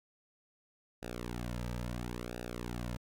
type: tone with flanger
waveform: sawtooth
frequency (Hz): 60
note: B1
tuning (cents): -49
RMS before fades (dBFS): -40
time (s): 1.02-2.97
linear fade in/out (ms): 10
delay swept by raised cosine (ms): 0.92 to 2.82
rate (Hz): 0.73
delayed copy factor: -0.95
effects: AAC 64 kbps